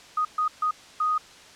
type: tone bursts at uneven times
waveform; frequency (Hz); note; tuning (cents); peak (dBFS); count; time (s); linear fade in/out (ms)
sine; 1244.5; D#6; 0; -21; 4; 0.17-0.25 / 0.38-0.48 / 0.62-0.71 / 1-1.18; 5
effects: white hiss -48 dBFS RMS until 1.55 s + low-pass 6000 Hz 12 dB/octave